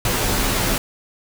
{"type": "noise with comb filter", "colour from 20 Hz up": "pink", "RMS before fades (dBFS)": -20, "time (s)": [0.05, 0.78], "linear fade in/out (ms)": 2, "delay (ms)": 13, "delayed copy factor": -0.85, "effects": []}